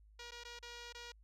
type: tone with dropouts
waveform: 5% pulse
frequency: 477.3 Hz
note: A#4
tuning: 41 cents sharp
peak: -36 dBFS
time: 0.19-1.12 s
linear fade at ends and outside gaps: 5 ms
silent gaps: 0.309-0.318 / 0.437-0.449 / 0.591-0.626 / 0.926-0.947 s
effects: added 52 Hz sine -60 dBFS peak until 1.23 s + low-pass 7000 Hz 12 dB/octave